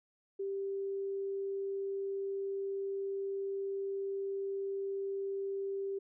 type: tone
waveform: sine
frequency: 392.7 Hz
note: G4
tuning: 3 cents sharp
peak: -34 dBFS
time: 0.39-5.99 s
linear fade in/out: 10 ms
effects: none